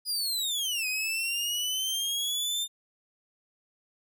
sawtooth linear two-way sweep, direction down then up, 4978 to 2489 to 3618 Hz, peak -25 dBFS, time 0.05-2.68 s, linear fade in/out 50 ms, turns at 0.87 s, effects none

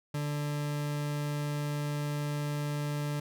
40% pulse tone, 146.83 Hz, D3, in tune, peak -30 dBFS, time 0.14-3.2 s, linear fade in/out 5 ms, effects none

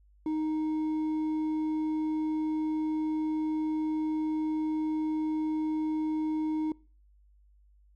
sine tone with hard clipping, 311.1 Hz, D#4, in tune, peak -29 dBFS, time 0.26-6.72 s, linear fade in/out 2 ms, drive 4 dB, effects noise-tail reverb RT60 0.4 s tail -24 dB re dry + added 50 Hz sine -58 dBFS peak until 7.95 s

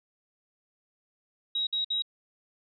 sine tone bursts, 3826 Hz, A#7, 44 cents sharp, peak -26 dBFS, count 3, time 1.55-2.022 s, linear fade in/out 5 ms, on 120 ms, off 56 ms, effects none

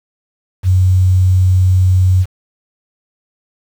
sine tone with quantisation, 92.5 Hz, F#2, in tune, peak -7 dBFS, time 0.63-2.26 s, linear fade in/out 50 ms, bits 6, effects none

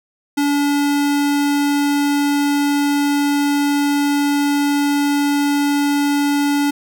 square tone, 287 Hz, D4, 40 cents flat, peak -15 dBFS, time 0.37-6.71 s, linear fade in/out 10 ms, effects none

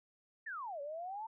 sine exponential two-way sweep, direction down then up, 1864.7 to 554.4 to 912 Hz, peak -40 dBFS, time 0.46-1.27 s, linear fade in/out 10 ms, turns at 0.81 s, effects none

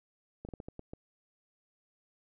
slowing click train, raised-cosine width 2 ms, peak -29 dBFS, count 7, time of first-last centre 0.45-0.935 s, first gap 38 ms, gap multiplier 1.3, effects none

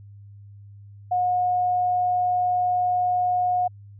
sine tone, 723 Hz, F#5, 40 cents flat, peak -19 dBFS, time 1.11-3.68 s, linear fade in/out 10 ms, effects added 101 Hz sine -42 dBFS peak until 3.99 s

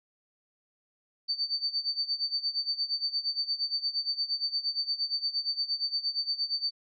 sine tone with tremolo, 4572 Hz, D8, 47 cents flat, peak -25 dBFS, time 1.28-6.71 s, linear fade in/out 20 ms, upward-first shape sine, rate 8.6 Hz, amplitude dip 85%, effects none

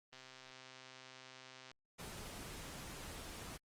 click train, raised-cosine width 0.2 ms, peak -37 dBFS, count 207, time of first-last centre 0.13-1.715 s, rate 130 Hz
pink noise, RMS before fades -49 dBFS, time 1.98-3.58 s, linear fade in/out 20 ms
effects low-pass 12000 Hz 12 dB/octave + Opus 24 kbps

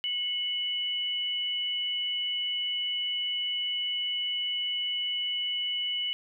sine tone pair together, 2175 / 2960 Hz, C#7 / F#7, -33 / 0 cents, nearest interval perfect fourth, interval 533 cents, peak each -39 / -28 dBFS, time 0.04-6.13 s, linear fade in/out 0 ms, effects none

